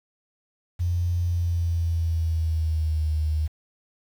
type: tone with pitch glide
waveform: sine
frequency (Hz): 87.31 to 77.34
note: F2 to D#2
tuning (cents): 0 to -10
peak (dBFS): -21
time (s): 0.79-3.48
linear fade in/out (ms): 20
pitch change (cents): -210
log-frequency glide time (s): 1.23-3.1
effects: 8-bit